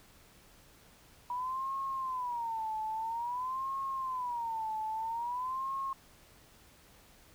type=tone with vibrato; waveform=sine; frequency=970 Hz; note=B5; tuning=31 cents flat; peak=-33 dBFS; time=1.3-5.93 s; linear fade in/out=2 ms; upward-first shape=sine; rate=0.5 Hz; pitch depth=190 cents each way; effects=pink hiss -60 dBFS RMS until 7.34 s